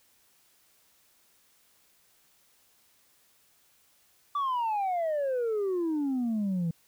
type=exponential sweep; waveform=sine; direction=down; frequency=1174.7 to 161.8 Hz; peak=-24 dBFS; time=4.35-6.71 s; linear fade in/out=5 ms; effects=tanh soft clip ceiling -25 dBFS + white hiss -65 dBFS RMS until 6.87 s